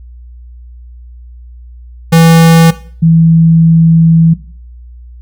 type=tone pair in turn; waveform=square / sine; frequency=164.81 / 163.96 Hz; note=E3 / E3; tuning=0 / -9 cents; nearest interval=unison; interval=9 cents; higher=first; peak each=-3 dBFS; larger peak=neither; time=2.12-2.71 / 3.02-4.34 s; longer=second; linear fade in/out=10 ms; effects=noise-tail reverb RT60 0.5 s tail -17 dB re dry + added 60 Hz sine -29 dBFS peak until 5.21 s